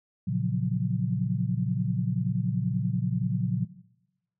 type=chord; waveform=sine; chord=Gb major seventh; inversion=first; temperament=equal; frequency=116.54 / 138.59 / 174.61 / 185 Hz; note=Bb2 / Db3 / F3 / Gb3; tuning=0 / 0 / 0 / 0 cents; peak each=-30 dBFS; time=0.27-3.65 s; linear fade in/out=10 ms; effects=noise-tail reverb RT60 0.9 s tail -18 dB re dry